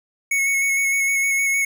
square tone with vibrato, 2202 Hz, C#7, 12 cents flat, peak -18 dBFS, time 0.31-1.65 s, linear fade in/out 5 ms, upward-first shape square, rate 6.5 Hz, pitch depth 16 cents each way, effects none

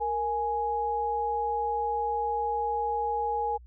sine tone pair together, 466.2 / 833.6 Hz, A#4 / G#5, 0 / +6 cents, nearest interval minor seventh, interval 1006 cents, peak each -32 / -27 dBFS, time 0-3.58 s, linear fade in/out 20 ms, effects added 60 Hz sine -47 dBFS peak until 3.66 s

